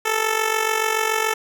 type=tone with amplitude modulation; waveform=10% pulse; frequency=440 Hz; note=A4; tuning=in tune; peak=-8 dBFS; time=0.05-1.34 s; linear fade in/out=10 ms; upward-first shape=sine; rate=47 Hz; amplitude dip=65%; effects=none